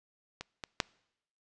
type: clicks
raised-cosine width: 0.2 ms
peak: -22 / -21 / -9 dBFS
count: 3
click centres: 0.41 / 0.638 / 0.802 s
effects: noise-tail reverb RT60 0.8 s tail -25 dB re dry + resampled to 22050 Hz